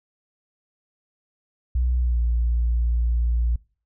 sine tone with pitch glide, 61.74 to 58.54 Hz, B1 to A#1, 0 to +8 cents, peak -17 dBFS, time 1.75-3.56 s, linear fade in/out 5 ms, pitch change -92 cents, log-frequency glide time 2-2.19 s, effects noise-tail reverb RT60 0.4 s tail -25 dB re dry + tanh soft clip ceiling -15 dBFS

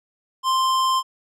square tone, 1046.5 Hz, C6, in tune, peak -18 dBFS, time 0.43-1.03 s, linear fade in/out 50 ms, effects low-pass 9000 Hz 12 dB/octave

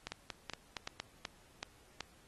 two click trains, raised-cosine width 0.2 ms, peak -22 / -22 dBFS, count 6 / 5, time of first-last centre 0.12-2.007 / 0.07-1 s, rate 2.65 / 4.3 Hz, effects pink hiss -65 dBFS RMS until 2.27 s + AAC 32 kbps

